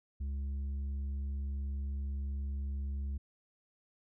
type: tone with tanh clipping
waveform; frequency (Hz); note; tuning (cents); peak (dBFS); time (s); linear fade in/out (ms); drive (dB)
sine; 69.3; C#2; 0; -35; 0.2-3.18; 10; 5
effects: none